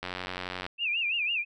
click train, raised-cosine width 0.3 ms, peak -18 dBFS, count 59, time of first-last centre 0.03-0.665 s, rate 91.4 Hz
sine tone with vibrato, 2596 Hz, E7, 27 cents flat, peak -26 dBFS, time 0.78-1.45 s, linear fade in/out 50 ms, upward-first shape sine, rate 6 Hz, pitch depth 160 cents each way
effects none

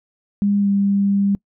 sine tone with pitch glide, 202.3 to 199.28 Hz, G#3 to G3, -45 to +29 cents, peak -14 dBFS, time 0.42-1.35 s, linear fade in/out 0 ms, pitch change -26 cents, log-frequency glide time 0.6-0.68 s, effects noise-tail reverb RT60 0.1 s tail -25 dB re dry

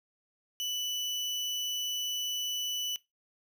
30% pulse tone, 2975 Hz, F#7, 9 cents sharp, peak -29 dBFS, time 0.6-2.96 s, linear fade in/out 0 ms, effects noise-tail reverb RT60 0.2 s tail -20 dB re dry

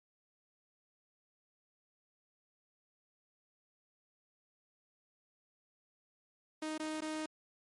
sawtooth tone with dropouts, 311.1 Hz, D#4, in tune, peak -33 dBFS, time 6.62-7.26 s, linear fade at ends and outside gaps 5 ms, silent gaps 6.779-6.797 / 7.007-7.019 s, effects MP3 48 kbps

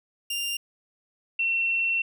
sawtooth / sine tone pair in turn, 2794 / 2711 Hz, F7 / E7, 0 / +48 cents, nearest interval minor second, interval 52 cents, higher first, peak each -24 / -22 dBFS, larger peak second, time 0.3-0.57 / 1.39-2.02 s, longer second, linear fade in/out 5 ms, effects none

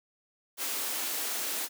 white high-pass noise, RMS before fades -33 dBFS, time 0.57-1.69 s, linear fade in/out 50 ms, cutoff 230 Hz, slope 96 dB/octave, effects none

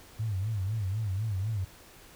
sine tone with vibrato, 102.4 Hz, G#2, 24 cents flat, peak -28 dBFS, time 0.19-1.65 s, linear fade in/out 10 ms, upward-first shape sine, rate 4 Hz, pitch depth 170 cents each way, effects pink hiss -53 dBFS RMS until 2.15 s

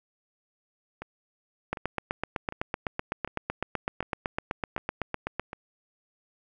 two click trains, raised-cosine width 0.5 ms, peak -22 / -13 dBFS, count 7 / 30, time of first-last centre 1.02-5.531 / 1.73-5.396 s, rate 1.33 / 7.91 Hz, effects none

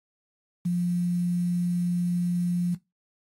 sine tone with quantisation, 175.8 Hz, F3, 12 cents sharp, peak -22 dBFS, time 0.65-2.75 s, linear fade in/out 10 ms, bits 8, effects noise-tail reverb RT60 0.2 s tail -18 dB re dry + AAC 48 kbps

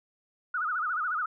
sine tone with vibrato, 1346 Hz, E6, 36 cents sharp, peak -27 dBFS, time 0.54-1.26 s, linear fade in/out 5 ms, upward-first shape sine, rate 14 Hz, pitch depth 180 cents each way, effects none

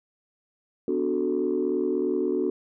sine chord, B minor seventh, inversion none, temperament equal with one note detuned, 250.8 / 293.7 / 370 / 440 Hz, B3 / D4 / F#4 / A4, +27 / 0 / 0 / 0 cents, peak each -30 / -28 / -25 / -29 dBFS, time 0.88-2.5 s, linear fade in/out 2 ms, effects tanh soft clip ceiling -15 dBFS

